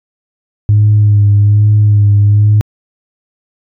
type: tone with vibrato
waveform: sine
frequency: 103.83 Hz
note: G#2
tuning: in tune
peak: -3 dBFS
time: 0.69-2.61 s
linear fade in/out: 0 ms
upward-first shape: sine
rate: 1.2 Hz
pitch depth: 28 cents each way
effects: tanh soft clip ceiling -1 dBFS